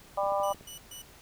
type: harmonic tone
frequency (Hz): 198.5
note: G3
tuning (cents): +22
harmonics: 3 / 4 / 5 / 6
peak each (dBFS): -29 / -31 / -33 / -35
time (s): 0.17-0.53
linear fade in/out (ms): 10
type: clicks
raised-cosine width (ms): 2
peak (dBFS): -36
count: 7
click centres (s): 0.235 / 0.265 / 0.321 / 0.4 / 0.507 / 0.546 / 0.61
type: tone bursts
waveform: 15% pulse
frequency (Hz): 2960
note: F#7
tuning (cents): 0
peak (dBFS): -35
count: 3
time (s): 0.43-1.02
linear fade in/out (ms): 5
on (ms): 110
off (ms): 130
effects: pink hiss -54 dBFS RMS until 1.21 s